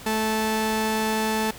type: tone pair together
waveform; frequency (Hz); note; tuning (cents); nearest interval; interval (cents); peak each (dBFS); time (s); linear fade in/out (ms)
sawtooth; 218.7 / 437.4; A3 / A4; -10 / -10; octave; 1200; -21 / -19; 0.06-1.51; 5
effects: pink hiss -42 dBFS RMS until 1.58 s